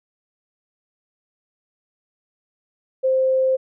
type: tone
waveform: sine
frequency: 523.3 Hz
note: C5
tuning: in tune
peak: -15 dBFS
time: 3.03-3.57 s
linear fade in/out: 20 ms
effects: none

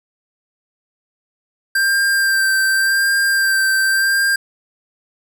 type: tone with vibrato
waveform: square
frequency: 1579 Hz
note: G6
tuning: 12 cents sharp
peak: -14 dBFS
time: 1.75-4.36 s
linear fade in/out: 5 ms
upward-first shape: sine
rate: 0.88 Hz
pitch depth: 21 cents each way
effects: none

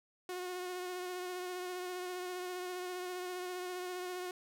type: tone with vibrato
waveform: sawtooth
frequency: 362.4 Hz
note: F#4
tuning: 36 cents flat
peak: -35 dBFS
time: 0.29-4.31 s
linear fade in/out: 2 ms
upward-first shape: triangle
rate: 15 Hz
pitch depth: 27 cents each way
effects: none

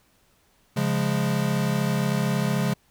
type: chord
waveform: square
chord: Db major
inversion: none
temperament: equal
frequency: 138.59 / 174.61 / 207.7 Hz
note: Db3 / F3 / Ab3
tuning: 0 / 0 / 0 cents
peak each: -26 / -28 / -27 dBFS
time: 0.76-2.74 s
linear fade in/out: 10 ms
effects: pink hiss -63 dBFS RMS until 2.9 s

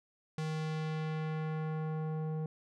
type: tone with low-pass filter sweep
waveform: square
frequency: 156.7 Hz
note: D#3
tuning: 13 cents sharp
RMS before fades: -36 dBFS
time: 0.38-2.46 s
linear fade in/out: 2 ms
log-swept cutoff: 7100 to 620 Hz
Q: 0.82
effects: none

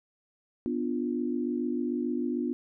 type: chord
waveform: sine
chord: B diminished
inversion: none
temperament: equal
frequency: 246.9 / 293.7 / 349.2 Hz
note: B3 / D4 / F4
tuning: 0 / 0 / 0 cents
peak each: -30 / -33 / -33 dBFS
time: 0.66-2.53 s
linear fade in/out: 0 ms
effects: none

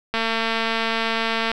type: click train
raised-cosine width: 0.3 ms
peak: -7 dBFS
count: 312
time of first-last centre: 0.14-1.516 s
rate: 226 Hz
effects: none

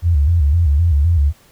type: tone with vibrato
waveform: sine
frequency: 78.2 Hz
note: D#2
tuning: 9 cents sharp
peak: -10 dBFS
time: 0.02-1.33 s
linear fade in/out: 50 ms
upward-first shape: square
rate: 3.9 Hz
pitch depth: 150 cents each way
effects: pink hiss -50 dBFS RMS until 1.51 s

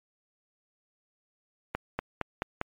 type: accelerating click train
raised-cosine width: 0.5 ms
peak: -14 dBFS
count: 5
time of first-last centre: 1.75-2.614 s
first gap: 240 ms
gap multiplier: 0.93
effects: MP3 64 kbps

